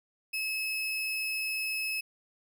35% pulse tone, 2586 Hz, E7, 34 cents flat, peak -29 dBFS, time 0.33-2.01 s, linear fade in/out 10 ms, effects none

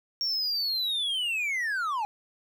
triangle linear sweep, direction down, 5570 to 804 Hz, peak -25 dBFS, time 0.21-2.05 s, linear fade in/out 0 ms, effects none

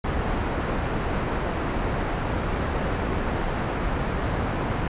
pink low-pass noise, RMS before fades -26 dBFS, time 0.04-4.88 s, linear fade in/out 5 ms, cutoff 1600 Hz, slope 12 dB/octave, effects resampled to 8000 Hz

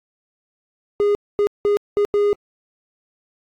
triangle tone bursts at uneven times, 410.4 Hz, G#4, 21 cents flat, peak -12 dBFS, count 5, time 1-1.15 / 1.39-1.47 / 1.65-1.77 / 1.97-2.05 / 2.14-2.33 s, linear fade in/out 0 ms, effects AAC 64 kbps

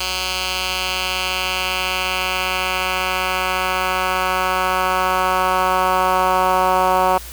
10% pulse tone with band-pass filter sweep, 185.3 Hz, F#3, 3 cents sharp, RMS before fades -19 dBFS, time 0-7.18 s, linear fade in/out 5 ms, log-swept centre 3900 to 910 Hz, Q 1.4, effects added 60 Hz sine -35 dBFS peak until 7.32 s + white hiss -36 dBFS RMS until 7.32 s

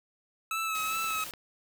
25% pulse tone with vibrato, 1300 Hz, E6, 24 cents flat, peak -26 dBFS, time 0.51-1.24 s, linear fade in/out 2 ms, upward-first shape sine, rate 2.5 Hz, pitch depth 30 cents each way
white noise, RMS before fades -41 dBFS, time 0.75-1.31 s, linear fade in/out 0 ms
clicks, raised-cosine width 0.3 ms, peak -28 dBFS, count 4, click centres 1.043 / 1.106 / 1.266 / 1.337 s
effects none

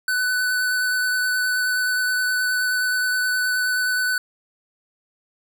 square tone with vibrato, 1499 Hz, F#6, 22 cents sharp, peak -20 dBFS, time 0.08-4.18 s, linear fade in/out 2 ms, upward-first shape triangle, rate 9.5 Hz, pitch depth 16 cents each way, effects none

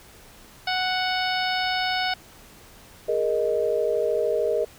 harmonic tone, 740 Hz, F#5, in tune, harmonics 1 / 2 / 3 / 4 / 5 / 6 / 7, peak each -26 / -29 / -31 / -32 / -33 / -34 / -34 dBFS, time 0.67-2.14 s, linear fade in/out 5 ms
sine chord, Ab suspended second, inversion none, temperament equal with one note detuned, 415.3 / 468.3 / 622.3 Hz, Ab4 / Bb4 / Eb5, 0 / +8 / 0 cents, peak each -26 / -24 / -25 dBFS, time 3.08-4.65 s, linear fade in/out 10 ms
effects pink hiss -49 dBFS RMS until 4.78 s

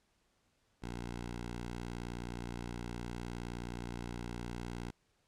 10% pulse tone, 59.3 Hz, A#1, 30 cents sharp, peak -32 dBFS, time 0.82-4.91 s, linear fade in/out 10 ms, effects pink hiss -75 dBFS RMS until 5.27 s + low-pass 9000 Hz 12 dB/octave

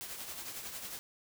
white noise with tremolo, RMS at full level -41 dBFS, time 0.01-0.99 s, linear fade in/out 0 ms, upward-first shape triangle, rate 11 Hz, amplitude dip 55%, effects none

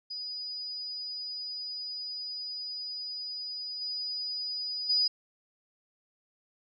sine tone with level steps, 4945 Hz, D#8, 12 cents flat, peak -35 / -32 / -23 dBFS, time 0.1-5.08 s, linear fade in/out 10 ms, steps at 3.81 / 4.89 s, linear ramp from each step 10 ms, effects none

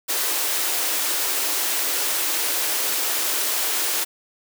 white high-pass noise, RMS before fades -23 dBFS, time 0.08-4.05 s, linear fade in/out 20 ms, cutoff 280 Hz, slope 96 dB/octave, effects none

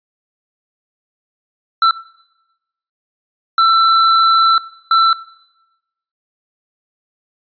square tone bursts at uneven times, 1337 Hz, E6, 24 cents sharp, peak -9 dBFS, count 3, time 1.82-1.91 / 3.58-4.58 / 4.91-5.13 s, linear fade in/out 2 ms, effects noise-tail reverb RT60 1.0 s tail -20 dB re dry + resampled to 11025 Hz

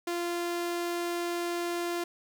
sawtooth tone, 346.1 Hz, F4, 16 cents flat, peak -26 dBFS, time 0.07-2.04 s, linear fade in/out 5 ms, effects none

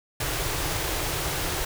pink band-stop noise, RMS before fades -28 dBFS, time 0.2-1.65 s, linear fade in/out 5 ms, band 170 to 280 Hz, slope 96 dB/octave, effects none

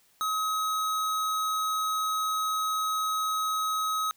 square tone, 1272 Hz, D#6, 38 cents sharp, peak -27 dBFS, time 0.21-4.11 s, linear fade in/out 0 ms, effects white hiss -64 dBFS RMS until 4.16 s

